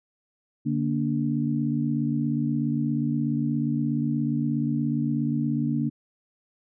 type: tone cluster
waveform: sine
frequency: 145.5 / 233.3 / 290.2 Hz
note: D3 / A#3 / D4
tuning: -16 / +2 / -21 cents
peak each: -27 / -26 / -28 dBFS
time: 0.65-5.9 s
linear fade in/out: 20 ms
effects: none